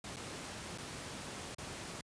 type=noise with dropouts; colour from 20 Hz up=pink; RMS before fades=-44 dBFS; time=0.04-2.01 s; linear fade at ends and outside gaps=2 ms; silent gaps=0.161-0.167 / 0.777-0.783 / 1.547-1.583 s; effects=high-pass 80 Hz 12 dB/octave + resampled to 22050 Hz